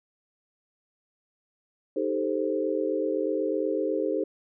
sine chord, A half-diminished seventh, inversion second, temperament equal, 311.1 / 392 / 440 / 523.3 Hz, Eb4 / G4 / A4 / C5, 0 / 0 / 0 / 0 cents, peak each -30 dBFS, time 1.96-4.24 s, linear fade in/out 5 ms, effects none

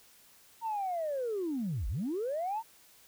sine linear two-way sweep, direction down then up, 932.3 to 41.84 to 932.3 Hz, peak -30 dBFS, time 0.61-2.63 s, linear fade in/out 50 ms, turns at 1.88 s, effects tanh soft clip ceiling -27 dBFS + white hiss -60 dBFS RMS until 3.07 s

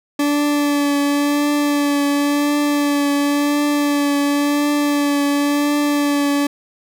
40% pulse tone with vibrato, 288.8 Hz, D4, 29 cents flat, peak -14 dBFS, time 0.19-6.47 s, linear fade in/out 5 ms, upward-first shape triangle, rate 0.94 Hz, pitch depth 24 cents each way, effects none

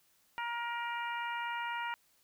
harmonic tone, 472 Hz, A#4, 22 cents sharp, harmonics 2 / 3 / 4 / 5 / 6, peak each -37 / -41 / -43 / -45 / -47 dBFS, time 0.38-1.94 s, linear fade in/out 0 ms, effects white hiss -70 dBFS RMS until 2.23 s

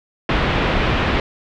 pink low-pass noise, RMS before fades -18 dBFS, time 0.29-1.2 s, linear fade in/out 2 ms, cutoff 3300 Hz, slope 24 dB/octave, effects none

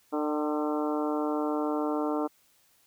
harmonic tone with a mistuned harmonic, 150 Hz, D3, 37 cents sharp, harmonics 2 / 3 / 4 / 5 / 6 / 7 / 8 / 9, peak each -29 / -33 / -35 / -37 / -39 / -40 / -41 / -42 dBFS, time 0.12-2.28 s, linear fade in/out 20 ms, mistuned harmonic 5, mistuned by +30 cents, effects white hiss -65 dBFS RMS until 2.86 s

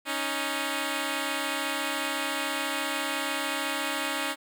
5% pulse tone pair together, 277.5 / 311.5 Hz, C#4 / D#4, +2 / +2 cents, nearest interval major second, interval 200 cents, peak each -19 / -20 dBFS, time 0.05-4.36 s, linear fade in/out 50 ms, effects none

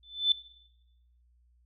sine tone with exponential growth, 3520 Hz, A7, in tune, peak -17 dBFS, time 0.03-0.32 s, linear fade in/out 2 ms, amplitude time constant 62 ms, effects noise-tail reverb RT60 0.9 s tail -19 dB re dry + added 60 Hz sine -62 dBFS peak until 1.65 s

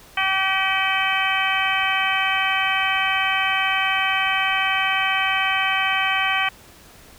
harmonic tone with a mistuned harmonic, 384.1 Hz, G4, 35 cents flat, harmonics 2 / 3 / 4 / 5 / 6 / 7 / 8, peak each -26 / -26 / -26 / -26 / -26 / -26 / -26 dBFS, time 0.17-6.49 s, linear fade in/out 5 ms, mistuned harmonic 7, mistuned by -84 cents, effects pink hiss -47 dBFS RMS until 7.18 s

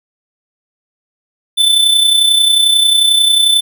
square tone with amplitude modulation, 3520 Hz, A7, in tune, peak -6 dBFS, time 1.57-3.61 s, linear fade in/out 20 ms, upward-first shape sine, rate 31.2 Hz, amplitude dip 50%, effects none

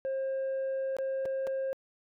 sine tone with dropouts, 534 Hz, C5, 35 cents sharp, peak -27 dBFS, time 0.05-1.73 s, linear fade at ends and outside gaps 0 ms, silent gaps 0.967-0.986 / 1.254-1.258 / 1.469-1.473 s, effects tanh soft clip ceiling -29 dBFS

